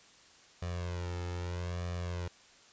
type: tone with flanger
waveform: sawtooth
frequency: 88 Hz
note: F2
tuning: 14 cents sharp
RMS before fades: -37 dBFS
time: 0.62-2.28 s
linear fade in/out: 5 ms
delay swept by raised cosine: 1.7 to 2.3 ms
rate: 0.79 Hz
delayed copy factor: +0.85
effects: white hiss -59 dBFS RMS until 2.72 s + resampled to 16000 Hz